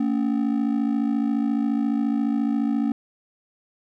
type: ring-modulated tone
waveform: triangle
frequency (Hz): 254.2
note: C4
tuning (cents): -50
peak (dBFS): -15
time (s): 0-2.92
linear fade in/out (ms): 2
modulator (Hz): 27.2
effects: none